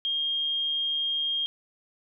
sine tone, 3226 Hz, G7, 49 cents sharp, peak -25 dBFS, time 0.05-1.46 s, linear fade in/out 0 ms, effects none

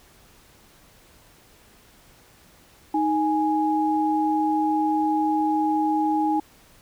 sine tone pair together, 311.8 / 830.6 Hz, D#4 / G#5, +4 / 0 cents, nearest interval octave + perfect fourth, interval 1696 cents, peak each -22 dBFS, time 2.94-6.4 s, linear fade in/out 5 ms, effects pink hiss -54 dBFS RMS until 6.81 s

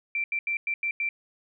sine tone bursts at uneven times, 2349 Hz, D7, in tune, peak -25 dBFS, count 6, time 0.15-0.24 / 0.32-0.39 / 0.47-0.57 / 0.67-0.74 / 0.83-0.91 / 1-1.09 s, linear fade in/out 2 ms, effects none

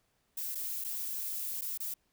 violet noise with dropouts, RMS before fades -37 dBFS, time 0.37-1.94 s, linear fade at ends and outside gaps 5 ms, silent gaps 0.548-0.553 / 0.841-0.846 / 1.611-1.618 / 1.776-1.802 s, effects pink hiss -75 dBFS RMS until 2.12 s

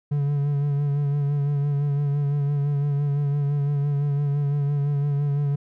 triangle tone with vibrato, 143.3 Hz, D3, 42 cents flat, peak -18 dBFS, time 0.11-5.56 s, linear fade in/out 10 ms, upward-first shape sine, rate 5.9 Hz, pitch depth 32 cents each way, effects none

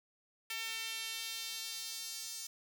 sawtooth tone with high-pass filter sweep, 450.2 Hz, A4, 40 cents sharp, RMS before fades -42 dBFS, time 0.5-2.47 s, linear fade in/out 5 ms, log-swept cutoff 2400 to 5800 Hz, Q 1.5, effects none

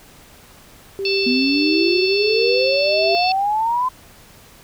sine tone with tremolo, 392 Hz, G4, in tune, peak -18 dBFS, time 0.99-3.15 s, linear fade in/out 0 ms, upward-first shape triangle, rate 1.5 Hz, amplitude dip 85%
harmonic tone, 884 Hz, A5, 8 cents sharp, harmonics 3 / 4 / 5 / 6, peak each -22 / -31 / -22 / -30 dBFS, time 1.05-3.32 s, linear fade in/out 2 ms
sine exponential sweep, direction up, 244 to 1033 Hz, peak -16 dBFS, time 1.26-3.89 s, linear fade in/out 10 ms
effects pink hiss -46 dBFS RMS until 4.63 s

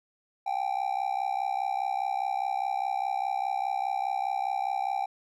triangle tone with amplitude modulation, 784 Hz, G5, in tune, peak -21 dBFS, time 0.46-5.06 s, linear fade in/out 10 ms, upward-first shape sine, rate 64.9 Hz, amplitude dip 95%, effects none

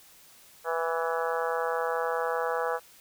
harmonic tone with a mistuned harmonic, 164.81 Hz, E3, in tune, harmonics 3 / 4 / 5 / 6 / 7 / 8 / 9 / 10, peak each -30 / -35 / -34 / -37 / -36 / -37 / -38 / -40 dBFS, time 0.64-2.8 s, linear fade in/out 50 ms, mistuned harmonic 10, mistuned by +39 cents, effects white hiss -55 dBFS RMS until 3 s

